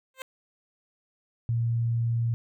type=tone with exponential growth; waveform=10% pulse; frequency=524 Hz; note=C5; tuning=2 cents sharp; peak=-23 dBFS; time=0.14-0.22 s; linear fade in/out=1 ms; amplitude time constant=16 ms
type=tone; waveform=sine; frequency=116.54 Hz; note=A#2; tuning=in tune; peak=-23 dBFS; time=1.49-2.34 s; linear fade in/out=0 ms
effects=none